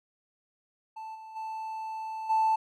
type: tone with level steps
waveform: triangle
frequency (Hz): 881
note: A5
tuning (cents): +2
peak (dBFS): -36 / -41 / -32 / -19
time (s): 0.96-2.56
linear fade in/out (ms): 10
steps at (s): 1.14 / 1.35 / 2.29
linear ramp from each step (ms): 20
effects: tanh soft clip ceiling -18 dBFS